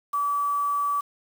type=tone with quantisation; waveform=sine; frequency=1150 Hz; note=D6; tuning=37 cents flat; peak=-22 dBFS; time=0.13-1.01 s; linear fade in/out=10 ms; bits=7; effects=none